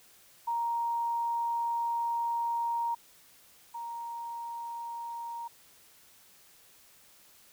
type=tone pair in turn; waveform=sine; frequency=935 / 935 Hz; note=A#5 / A#5; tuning=+5 / +5 cents; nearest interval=unison; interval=0 cents; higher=neither; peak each=-28 / -36 dBFS; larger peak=first; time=0.47-2.95 / 3.74-5.48 s; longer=first; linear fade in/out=10 ms; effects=white hiss -59 dBFS RMS until 7.52 s